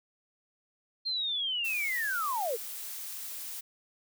sine linear sweep, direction down, 4228 to 415.1 Hz, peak -29 dBFS, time 1.05-2.57 s, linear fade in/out 20 ms
blue noise, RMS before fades -40 dBFS, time 1.64-3.61 s, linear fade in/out 10 ms
effects none

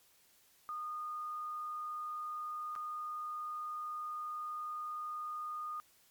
sine tone with dropouts, 1226 Hz, D#6, 26 cents flat, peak -38 dBFS, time 0.69-5.8 s, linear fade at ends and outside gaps 0 ms, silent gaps 2.753-2.761 s, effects white hiss -67 dBFS RMS until 6.1 s + MP3 96 kbps

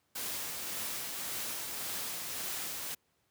white noise with tremolo, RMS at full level -37 dBFS, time 0.15-2.95 s, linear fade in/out 10 ms, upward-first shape triangle, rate 1.8 Hz, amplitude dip 30%, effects pink hiss -75 dBFS RMS until 3.3 s + high-pass 80 Hz 12 dB/octave

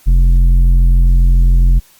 triangle tone with tanh clipping, 43.65 Hz, F1, in tune, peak -7 dBFS, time 0.06-1.8 s, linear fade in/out 20 ms, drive 12 dB, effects white hiss -47 dBFS RMS until 1.99 s + Opus 48 kbps

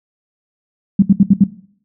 sine tone bursts, 196 Hz, G3, in tune, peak -4 dBFS, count 5, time 0.99-1.44 s, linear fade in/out 5 ms, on 34 ms, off 70 ms, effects noise-tail reverb RT60 0.6 s tail -18 dB re dry

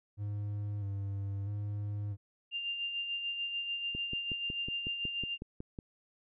triangle tone with vibrato, 101.1 Hz, G#2, 46 cents flat, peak -32 dBFS, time 0.17-2.17 s, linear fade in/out 50 ms, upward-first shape square, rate 0.77 Hz, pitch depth 33 cents each way
sine tone with tremolo, 2794 Hz, F7, in tune, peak -32 dBFS, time 2.51-5.38 s, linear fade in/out 50 ms, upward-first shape sine, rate 6.8 Hz, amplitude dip 45%
click train, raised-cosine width 3 ms, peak -28 dBFS, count 11, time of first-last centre 3.95-5.788 s, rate 5.44 Hz
effects none

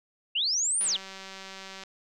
sine linear two-way sweep, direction up then down, 2633 to 9800 to 2633 Hz, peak -24 dBFS, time 0.35-0.97 s, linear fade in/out 10 ms, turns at 0.83 s
click train, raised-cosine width 0.2 ms, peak -25 dBFS, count 198, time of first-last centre 0.81-1.836 s, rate 192 Hz
effects none

